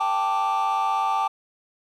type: chord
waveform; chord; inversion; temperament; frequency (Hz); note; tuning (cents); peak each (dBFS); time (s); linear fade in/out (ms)
triangle; G suspended second; none; equal; 784 / 880 / 1174.7; G5 / A5 / D6; 0 / 0 / 0; -22; 0-1.28; 10
effects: tanh soft clip ceiling -15 dBFS